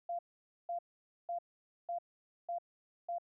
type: tone bursts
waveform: sine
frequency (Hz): 691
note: F5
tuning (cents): -19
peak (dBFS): -35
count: 6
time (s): 0.09-3.184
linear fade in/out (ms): 5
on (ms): 99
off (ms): 500
effects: none